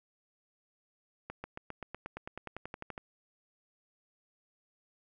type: accelerating click train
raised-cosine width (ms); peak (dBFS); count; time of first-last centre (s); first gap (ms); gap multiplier
0.5; -25; 17; 1.3-2.979; 140; 0.96
effects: none